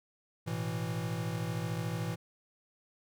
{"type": "chord", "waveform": "square", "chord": "A suspended second", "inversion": "none", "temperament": "equal", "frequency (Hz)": [110, 123.47, 164.81], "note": ["A2", "B2", "E3"], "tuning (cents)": [0, 0, 0], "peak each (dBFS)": [-38, -40, -37], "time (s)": [0.46, 2.16], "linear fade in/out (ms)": 20, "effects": []}